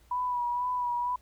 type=tone with vibrato; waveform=sine; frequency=980 Hz; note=B5; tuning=14 cents flat; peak=-27 dBFS; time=0.11-1.16 s; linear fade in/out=5 ms; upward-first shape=sine; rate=2.1 Hz; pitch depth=32 cents each way; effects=added 60 Hz sine -58 dBFS peak until 1.21 s + pink hiss -64 dBFS RMS until 1.21 s